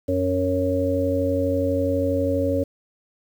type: harmonic tone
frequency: 92.2 Hz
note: F#2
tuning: 6 cents flat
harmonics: 1 / 3 / 5 / 6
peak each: -26 / -24 / -27 / -23 dBFS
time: 0.08-2.64 s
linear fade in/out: 10 ms
effects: 8-bit